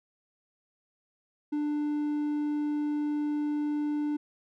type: tone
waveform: triangle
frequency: 296.4 Hz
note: D4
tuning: 16 cents sharp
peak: -25 dBFS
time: 1.52-4.17 s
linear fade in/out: 10 ms
effects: none